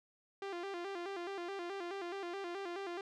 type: tone with vibrato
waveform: sawtooth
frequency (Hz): 370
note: F#4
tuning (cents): 0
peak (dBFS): -36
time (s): 0.42-3.01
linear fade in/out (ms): 2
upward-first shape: square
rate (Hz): 4.7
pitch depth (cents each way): 110
effects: low-pass 4000 Hz 12 dB/octave